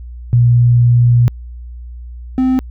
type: tone pair in turn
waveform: sine / triangle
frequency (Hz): 120.4 / 258.6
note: B2 / C4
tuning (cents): -44 / -20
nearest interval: octave + minor second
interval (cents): 1324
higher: second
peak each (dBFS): -6 / -8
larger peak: first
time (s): 0.33-1.28 / 2.38-2.59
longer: first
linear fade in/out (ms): 0
effects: added 60 Hz sine -27 dBFS peak until 2.7 s